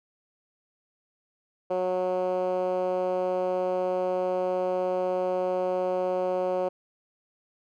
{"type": "tone with band-pass filter", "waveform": "10% pulse", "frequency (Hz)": 183.2, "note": "F#3", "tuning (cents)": -17, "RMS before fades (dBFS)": -27, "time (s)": [1.7, 6.69], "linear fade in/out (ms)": 10, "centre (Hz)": 510, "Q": 2.7, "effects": []}